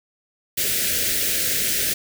white band-stop noise, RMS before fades -22 dBFS, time 0.57-1.94 s, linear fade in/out 10 ms, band 620 to 1500 Hz, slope 48 dB/octave, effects none

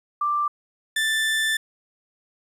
sine / 30% pulse tone pair in turn, 1179 / 1766.5 Hz, D6 / A6, +6 / +6 cents, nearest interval perfect fifth, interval 700 cents, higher second, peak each -20 / -18 dBFS, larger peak second, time 0.21-0.48 / 0.96-1.57 s, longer second, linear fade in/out 5 ms, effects resampled to 32000 Hz + 10-bit

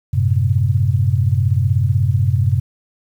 sine chord, F# diminished, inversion none, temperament equal with one note detuned, 94.22 / 110 / 130.81 Hz, F#2 / A2 / C3, +32 / 0 / 0 cents, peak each -16 / -18 / -17 dBFS, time 0.13-2.6 s, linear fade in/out 10 ms, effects 8-bit

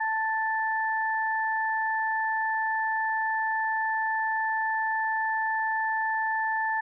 sine tone pair together, 883.6 / 1760 Hz, A5 / A6, +7 / 0 cents, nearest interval octave, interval 1193 cents, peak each -27 / -28 dBFS, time 0-6.81 s, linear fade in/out 10 ms, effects none

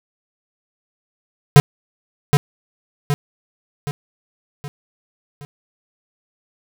square tone with echo, 144.5 Hz, D3, 28 cents flat, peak -4 dBFS, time 1.56-1.6 s, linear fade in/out 0 ms, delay 770 ms, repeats 5, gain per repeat -6 dB, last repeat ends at 5.45 s, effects none

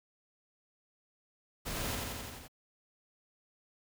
pink noise with echo, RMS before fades -38 dBFS, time 1.65-1.96 s, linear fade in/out 20 ms, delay 87 ms, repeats 6, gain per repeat -2 dB, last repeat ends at 2.482 s, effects none

